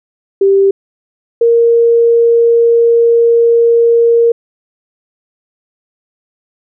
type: tone pair in turn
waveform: sine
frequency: 392 / 466.2 Hz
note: G4 / A#4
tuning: 0 / 0 cents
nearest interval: minor third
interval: 300 cents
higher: second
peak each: -5 dBFS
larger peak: neither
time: 0.41-0.71 / 1.41-4.32 s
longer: second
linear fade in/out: 5 ms
effects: none